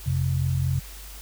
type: tone pair together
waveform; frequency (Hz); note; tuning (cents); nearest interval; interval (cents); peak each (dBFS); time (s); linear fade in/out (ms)
sine; 88.7 / 133.04; F2 / C3; +27 / +29; perfect fifth; 702; -25 / -23; 0.06-0.8; 10
effects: added 50 Hz sine -40 dBFS peak until 1.21 s + white hiss -44 dBFS RMS until 1.21 s